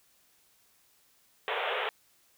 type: band-pass noise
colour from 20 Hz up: pink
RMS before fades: -32 dBFS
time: 1.48-1.89 s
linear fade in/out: 0 ms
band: 410 to 3500 Hz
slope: 96 dB/octave
effects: white hiss -66 dBFS RMS until 2.37 s